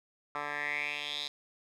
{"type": "tone with band-pass filter sweep", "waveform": "10% pulse", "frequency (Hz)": 146.4, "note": "D3", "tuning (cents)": -5, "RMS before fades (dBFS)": -36, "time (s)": [0.35, 1.28], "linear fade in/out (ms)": 2, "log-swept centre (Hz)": [1300, 4100], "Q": 5.4, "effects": []}